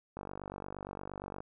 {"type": "click train", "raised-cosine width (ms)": 1, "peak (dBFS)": -27, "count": 61, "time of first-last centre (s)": [0.17, 1.405], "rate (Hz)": 48.6, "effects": []}